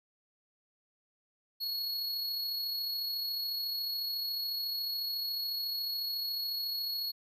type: tone with amplitude modulation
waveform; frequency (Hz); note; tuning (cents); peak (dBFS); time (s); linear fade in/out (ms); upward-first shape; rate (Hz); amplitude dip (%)
square; 4340; C#8; -37; -32; 1.6-7.12; 20; sine; 34; 30
effects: none